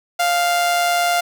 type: tone with amplitude modulation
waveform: sawtooth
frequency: 698.5 Hz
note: F5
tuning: in tune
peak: -10 dBFS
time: 0.19-1.21 s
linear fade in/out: 10 ms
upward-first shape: sine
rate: 150 Hz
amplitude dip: 35%
effects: none